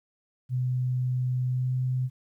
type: tone with pitch glide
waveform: sine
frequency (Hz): 126.5 to 127.9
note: B2 to C3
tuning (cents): +42 to -39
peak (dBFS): -24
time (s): 0.49-2.1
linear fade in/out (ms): 50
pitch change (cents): +19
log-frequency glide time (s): 1.48-1.74
effects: 11-bit